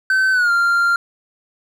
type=tone with pitch glide; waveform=triangle; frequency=1534 to 1390.5 Hz; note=G6 to F6; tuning=-38 to -8 cents; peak=-11 dBFS; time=0.1-0.96 s; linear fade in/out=2 ms; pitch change=-170 cents; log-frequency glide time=0.32-0.51 s; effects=none